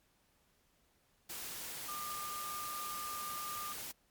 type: tone in noise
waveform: sine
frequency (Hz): 1200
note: D6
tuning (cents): +37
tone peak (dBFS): -41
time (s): 1.88-3.73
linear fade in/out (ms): 10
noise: white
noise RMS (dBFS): -44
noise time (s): 1.29-3.92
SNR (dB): 0
effects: pink hiss -73 dBFS RMS until 4.1 s + MP3 96 kbps